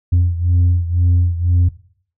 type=beating tone pair; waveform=sine; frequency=87.31 / 89.31 Hz; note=F2 / F2; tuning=0 / +39 cents; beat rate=2 Hz; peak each=-11 / -15 dBFS; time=0.12-1.69 s; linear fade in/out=10 ms; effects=noise-tail reverb RT60 0.5 s tail -17 dB re dry + tanh soft clip ceiling -8 dBFS